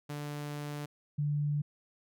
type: tone pair in turn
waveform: sawtooth / sine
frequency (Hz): 146.83 / 146.83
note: D3 / D3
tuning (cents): 0 / 0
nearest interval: unison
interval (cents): 0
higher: neither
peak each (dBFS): -33 / -28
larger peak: second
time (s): 0.09-0.86 / 1.18-1.62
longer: first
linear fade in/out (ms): 10
effects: none